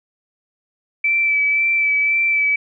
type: tone with vibrato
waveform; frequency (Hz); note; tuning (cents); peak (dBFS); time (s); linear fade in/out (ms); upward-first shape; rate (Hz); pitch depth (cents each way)
sine; 2317; D7; -24; -14; 1.04-2.56; 5; sine; 1.9; 21
effects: none